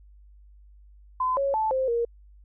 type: tone with pitch steps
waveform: sine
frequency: 1020 / 553 / 874 / 524 / 469.2 Hz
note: C6 / C#5 / A5 / C5 / A#4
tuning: -44 / -4 / -12 / +2 / +11 cents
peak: -22 dBFS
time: 1.2-2.05 s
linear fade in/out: 5 ms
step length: 170 ms
effects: added 50 Hz sine -49 dBFS peak until 2.44 s